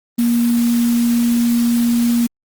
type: tone in noise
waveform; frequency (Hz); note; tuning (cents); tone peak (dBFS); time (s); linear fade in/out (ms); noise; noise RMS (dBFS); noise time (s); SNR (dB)
sine; 236.4; A#3; +24; -12; 0.18-2.27; 10; white; -29; 0.18-2.27; +14
effects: Opus 24 kbps